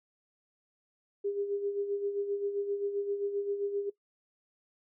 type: tone with tremolo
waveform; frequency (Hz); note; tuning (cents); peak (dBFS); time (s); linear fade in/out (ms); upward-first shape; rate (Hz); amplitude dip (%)
sine; 403.3; G4; +49; -28; 1.24-3.9; 10; sine; 7.6; 60
effects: noise-tail reverb RT60 0.1 s tail -18 dB re dry